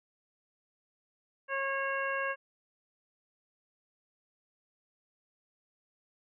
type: harmonic tone with a mistuned harmonic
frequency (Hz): 545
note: C#5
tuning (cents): -29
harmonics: 1 / 2 / 3 / 4 / 5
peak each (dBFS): -36 / -36 / -34 / -43 / -41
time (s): 1.48-2.36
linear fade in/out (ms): 50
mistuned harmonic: 5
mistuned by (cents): +18
effects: none